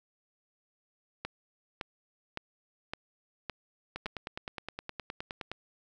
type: two click trains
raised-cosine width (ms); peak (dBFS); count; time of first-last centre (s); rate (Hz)
0.3; -21 / -19; 16 / 6; 3.96-5.516 / 1.25-4.059; 9.64 / 1.78
effects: none